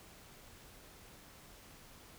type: silence
effects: pink hiss -57 dBFS RMS until 2.18 s